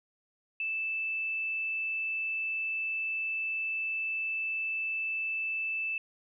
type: tone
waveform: sine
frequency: 2637 Hz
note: E7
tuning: in tune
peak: -30 dBFS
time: 0.6-5.98 s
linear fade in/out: 2 ms
effects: none